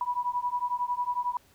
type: beating tone pair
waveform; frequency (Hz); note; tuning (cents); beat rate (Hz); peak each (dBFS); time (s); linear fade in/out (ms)
sine; 974 / 985; B5 / B5; -24 / -5; 11; -30; 0.01-1.37; 2
effects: pink hiss -61 dBFS RMS until 1.54 s